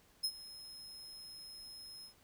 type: tone with ADSR envelope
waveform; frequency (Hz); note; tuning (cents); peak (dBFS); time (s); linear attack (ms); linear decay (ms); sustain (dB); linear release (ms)
40% pulse; 5150; E8; -41; -30; 0.23-2.14; 15; 63; -18; 100
effects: pink hiss -67 dBFS RMS until 2.23 s